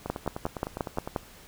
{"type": "two click trains", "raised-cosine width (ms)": 1, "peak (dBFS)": [-19, -13], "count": [11, 7], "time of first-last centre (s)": [[0.06, 1.075], [0.1, 1.162]], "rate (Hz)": [9.85, 5.65], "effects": ["pink hiss -51 dBFS RMS until 1.47 s"]}